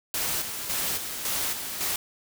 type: noise with tremolo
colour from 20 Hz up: white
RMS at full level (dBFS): -28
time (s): 0.14-1.96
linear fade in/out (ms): 2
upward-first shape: square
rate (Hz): 1.8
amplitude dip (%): 50
effects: none